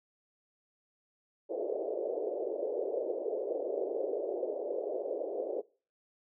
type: band-pass noise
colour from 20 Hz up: pink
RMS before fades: -35 dBFS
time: 1.49-5.62 s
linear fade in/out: 20 ms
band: 380 to 600 Hz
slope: 48 dB/octave
effects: noise-tail reverb RT60 0.4 s tail -24 dB re dry